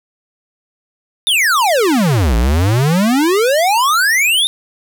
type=exponential two-way sweep; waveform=square; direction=down then up; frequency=3729 to 53.9 to 3729 Hz; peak=-11 dBFS; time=1.27-4.47 s; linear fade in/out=0 ms; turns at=2.36 s; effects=none